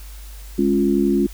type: chord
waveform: sine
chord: Db major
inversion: second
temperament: equal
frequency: 207.7 / 277.2 / 349.2 Hz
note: Ab3 / Db4 / F4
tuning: 0 / 0 / 0 cents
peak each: -19 dBFS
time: 0.58-1.27 s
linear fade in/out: 10 ms
effects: added 50 Hz sine -34 dBFS peak until 1.33 s + white hiss -45 dBFS RMS until 1.33 s